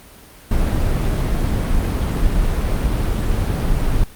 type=noise; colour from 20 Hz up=brown; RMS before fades=-17 dBFS; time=0.51-4.04 s; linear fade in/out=2 ms; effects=pink hiss -43 dBFS RMS until 4.15 s + Opus 32 kbps